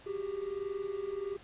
triangle tone pair together, 380.6 / 402 Hz, F#4 / G4, +49 / +44 cents, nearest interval minor second, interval 95 cents, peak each -37 / -34 dBFS, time 0.06-1.37 s, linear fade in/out 10 ms, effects pink hiss -56 dBFS RMS until 1.43 s + resampled to 8000 Hz

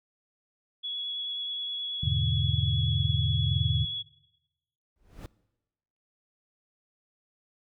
sine tone with vibrato, 3371 Hz, G#7, 25 cents sharp, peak -31 dBFS, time 0.83-4.03 s, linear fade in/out 20 ms, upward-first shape triangle, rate 9.4 Hz, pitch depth 11 cents each way
sine chord, E dominant seventh, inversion none, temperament equal, 82.41 / 103.83 / 123.47 / 146.83 Hz, E2 / G#2 / B2 / D3, 0 / 0 / 0 / 0 cents, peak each -30 dBFS, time 2.03-3.85 s, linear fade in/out 5 ms
brown noise with exponential growth, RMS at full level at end -35 dBFS, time 4.96-5.26 s, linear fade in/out 0 ms, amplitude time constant 65 ms
effects noise-tail reverb RT60 1.0 s tail -21 dB re dry

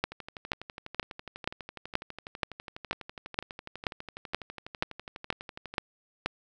two click trains, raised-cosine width 0.3 ms, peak -24 / -10 dBFS, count 69 / 14, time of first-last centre 0.12-5.74 / 0.04-6.26 s, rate 12.1 / 2.09 Hz, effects none

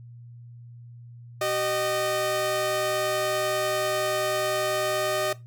sawtooth tone pair together, 382.5 / 614 Hz, G4 / D#5, -42 / -23 cents, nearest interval minor sixth, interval 819 cents, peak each -26 / -21 dBFS, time 1.41-5.33 s, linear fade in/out 5 ms, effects noise-tail reverb RT60 0.2 s tail -17 dB re dry + added 119 Hz sine -42 dBFS peak until 5.46 s

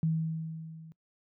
sine tone with level ramp, 160.8 Hz, E3, 43 cents flat, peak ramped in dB -23 to -46 dBFS, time 0.03-0.92 s, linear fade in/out 0 ms, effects noise-tail reverb RT60 0.1 s tail -23 dB re dry + high-pass 100 Hz 12 dB/octave

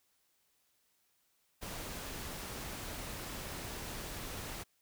pink noise, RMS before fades -43 dBFS, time 1.61-4.64 s, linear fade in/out 20 ms, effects white hiss -75 dBFS RMS until 4.81 s

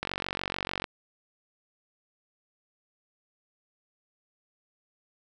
click train, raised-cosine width 0.3 ms, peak -14 dBFS, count 39, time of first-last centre 0.03-0.842 s, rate 46.8 Hz, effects none

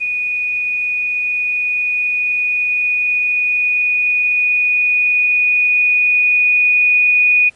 sine tone with level ramp, 2469 Hz, D#7, 14 cents flat, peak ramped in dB -16 to -8 dBFS, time 0-7.5 s, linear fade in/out 20 ms, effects pink hiss -51 dBFS RMS until 7.55 s + MP3 48 kbps

